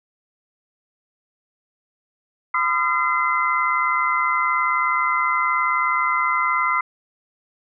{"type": "tone cluster", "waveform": "sine", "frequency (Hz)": [1014, 1217, 1356, 2057], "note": ["B5", "D#6", "E6", "C7"], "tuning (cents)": [45, -39, 49, -30], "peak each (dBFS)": -23, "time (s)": [2.54, 6.81], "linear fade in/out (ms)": 5, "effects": []}